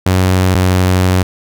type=tone pair in turn; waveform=sawtooth; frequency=92.8 / 92.11 Hz; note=F#2 / F#2; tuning=+6 / -7 cents; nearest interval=unison; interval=13 cents; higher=first; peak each=-5 dBFS; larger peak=neither; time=0.06-0.55 / 0.55-1.23 s; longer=second; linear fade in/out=5 ms; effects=none